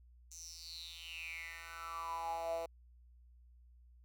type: tone with high-pass filter sweep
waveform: 10% pulse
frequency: 166.2 Hz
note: E3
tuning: 15 cents sharp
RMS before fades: -44 dBFS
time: 0.31-2.66 s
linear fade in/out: 5 ms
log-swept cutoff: 6600 to 570 Hz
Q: 8.7
effects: added 60 Hz sine -59 dBFS peak until 4.04 s